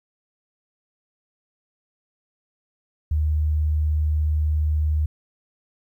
sine tone, 76.4 Hz, D#2, 31 cents flat, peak -18 dBFS, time 3.11-5.06 s, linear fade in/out 5 ms, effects 10-bit

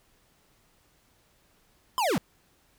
square linear sweep, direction down, 1065 to 128.9 Hz, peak -24 dBFS, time 1.98-2.18 s, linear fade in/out 0 ms, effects pink hiss -65 dBFS RMS until 2.78 s

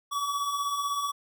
square beating tone pair, 1124 / 1140 Hz, C#6 / C#6, +24 / +48 cents, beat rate 16 Hz, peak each -37 / -29 dBFS, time 0.11-1.12 s, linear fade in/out 20 ms, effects none

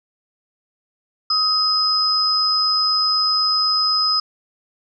sine tone pair together, 1264 / 5056 Hz, D#6 / D#8, +27 / +27 cents, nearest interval 2 octaves, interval 2400 cents, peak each -22 / -16 dBFS, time 1.3-4.2 s, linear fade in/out 5 ms, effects none

